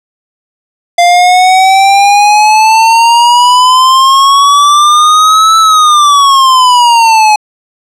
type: exponential two-way sweep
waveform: square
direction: up then down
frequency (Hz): 693 to 1320 to 841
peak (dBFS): -3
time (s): 0.98-7.36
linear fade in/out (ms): 5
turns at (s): 5.58
effects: low-pass 8000 Hz 12 dB/octave